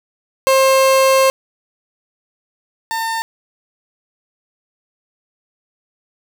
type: tone pair in turn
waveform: 30% pulse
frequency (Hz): 532 / 903.5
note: C5 / A5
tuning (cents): +29 / +46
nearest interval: major sixth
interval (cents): 917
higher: second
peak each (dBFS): -7 / -16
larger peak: first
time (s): 0.47-1.3 / 2.91-3.22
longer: first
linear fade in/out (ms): 0
effects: none